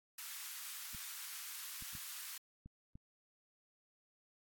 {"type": "high-pass noise", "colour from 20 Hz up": "white", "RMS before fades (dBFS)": -47, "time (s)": [0.18, 2.38], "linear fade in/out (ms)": 5, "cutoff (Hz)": 1100, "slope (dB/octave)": 24}
{"type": "clicks", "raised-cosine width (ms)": 5, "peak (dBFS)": -40, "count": 5, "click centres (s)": [0.948, 1.824, 1.952, 2.66, 2.955]}
{"effects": ["AAC 64 kbps"]}